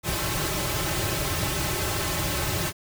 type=noise with comb filter; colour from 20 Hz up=pink; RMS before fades=-27 dBFS; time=0.03-2.73 s; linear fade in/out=50 ms; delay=4.2 ms; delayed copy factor=-0.9; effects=none